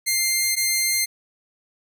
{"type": "tone pair in turn", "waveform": "10% pulse", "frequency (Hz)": [2101, 2101], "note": ["C7", "C7"], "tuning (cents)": [7, 7], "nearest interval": "unison", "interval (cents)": 0, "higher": "neither", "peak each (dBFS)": [-10, -10], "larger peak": "neither", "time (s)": [[0.06, 0.56], [0.56, 1.06]], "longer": "neither", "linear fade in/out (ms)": 20, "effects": []}